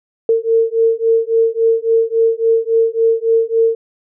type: beating tone pair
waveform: sine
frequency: 452.4 / 456 Hz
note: A4 / A#4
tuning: +48 / -38 cents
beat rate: 3.6 Hz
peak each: -14 dBFS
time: 0.29-3.75 s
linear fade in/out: 2 ms
effects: none